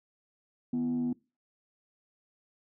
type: tone with frequency modulation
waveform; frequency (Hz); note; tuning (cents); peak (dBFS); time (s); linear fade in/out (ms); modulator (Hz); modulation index
sine; 246.9; B3; 0; -26; 0.73-1.13; 5; 91.4; 0.37
effects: noise-tail reverb RT60 0.3 s tail -23 dB re dry + tanh soft clip ceiling -25 dBFS